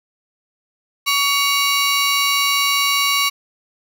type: ring-modulated tone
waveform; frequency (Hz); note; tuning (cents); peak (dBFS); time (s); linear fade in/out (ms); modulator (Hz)
20% pulse; 1685; G#6; +25; -7; 1.06-3.3; 20; 555
effects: none